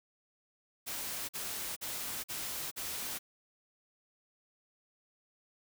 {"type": "noise bursts", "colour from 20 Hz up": "white", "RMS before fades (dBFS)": -39, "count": 5, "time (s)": [0.86, 3.19], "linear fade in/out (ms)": 20, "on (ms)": 430, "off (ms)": 45, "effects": []}